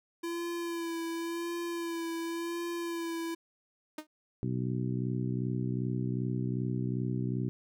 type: tone with vibrato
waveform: square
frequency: 337.2 Hz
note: E4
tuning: 39 cents sharp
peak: -34 dBFS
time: 0.23-3.35 s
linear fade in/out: 10 ms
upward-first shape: sine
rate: 0.92 Hz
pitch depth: 28 cents each way
type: tone with exponential decay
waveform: sawtooth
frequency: 307.7 Hz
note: D#4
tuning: 19 cents flat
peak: -30 dBFS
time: 3.98-4.07 s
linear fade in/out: 5 ms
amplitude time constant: 19 ms
type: harmonic tone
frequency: 62.6 Hz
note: B1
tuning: 24 cents sharp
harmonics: 2 / 3 / 4 / 5 / 6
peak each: -32 / -36 / -38 / -40 / -42 dBFS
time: 4.43-7.49 s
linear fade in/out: 0 ms
effects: none